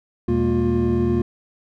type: tone cluster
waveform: triangle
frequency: 80.5 / 121.8 / 203.8 / 232.8 / 354 Hz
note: E2 / B2 / G#3 / A#3 / F4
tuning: -41 / -24 / -32 / -2 / +23 cents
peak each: -23 / -23 / -25 / -20 / -19 dBFS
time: 0.28-1.22 s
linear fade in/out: 5 ms
effects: none